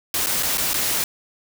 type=noise with dropouts; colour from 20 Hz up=white; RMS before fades=-22 dBFS; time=0.14-1.04 s; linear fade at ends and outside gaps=2 ms; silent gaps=0.262-0.268 / 0.427-0.431 / 0.574-0.58 / 0.734-0.741 s; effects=none